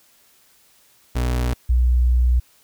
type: tone pair in turn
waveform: 35% pulse / sine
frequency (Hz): 61.3 / 61.3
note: B1 / B1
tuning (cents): -12 / -12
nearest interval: unison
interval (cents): 0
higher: neither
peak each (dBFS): -17 / -13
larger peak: second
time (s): 1.15-1.54 / 1.69-2.4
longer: second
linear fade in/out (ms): 10
effects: white hiss -56 dBFS RMS until 2.63 s